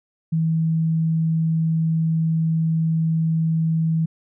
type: tone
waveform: sine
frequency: 161.7 Hz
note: E3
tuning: 33 cents flat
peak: -17 dBFS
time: 0.32-4.06 s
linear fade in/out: 10 ms
effects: none